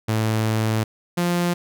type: tone pair in turn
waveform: sawtooth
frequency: 110.1 / 174.77 Hz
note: A2 / F3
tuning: +2 / +2 cents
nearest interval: minor sixth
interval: 800 cents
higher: second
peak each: -15 / -15 dBFS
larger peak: neither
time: 0.08-0.84 / 1.17-1.54 s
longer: first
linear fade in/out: 10 ms
effects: none